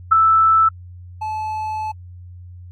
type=tone pair in turn; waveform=sine / triangle; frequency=1318.5 / 865.6 Hz; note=E6 / A5; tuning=0 / -29 cents; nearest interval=perfect fifth; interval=729 cents; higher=first; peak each=-10 / -20 dBFS; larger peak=first; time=0.11-0.69 / 1.21-1.92 s; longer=second; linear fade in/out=10 ms; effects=added 89 Hz sine -35 dBFS peak until 2.71 s + AAC 64 kbps